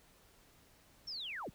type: linear sweep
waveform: sine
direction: down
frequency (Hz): 5588 to 40.13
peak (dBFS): -40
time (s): 1.07-1.5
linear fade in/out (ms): 10
effects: pink hiss -65 dBFS RMS until 1.54 s